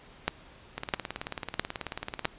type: two click trains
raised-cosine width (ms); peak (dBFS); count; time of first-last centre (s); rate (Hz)
0.3; -9 / -17; 4 / 28; 0.28-2.254 / 0.78-2.247; 1.52 / 18.4
effects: pink hiss -53 dBFS RMS until 2.38 s + resampled to 8000 Hz